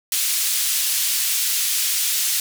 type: band-pass noise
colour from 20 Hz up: white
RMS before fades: -21 dBFS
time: 0.12-2.4 s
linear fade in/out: 2 ms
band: 2700 to 15000 Hz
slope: 12 dB/octave
effects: none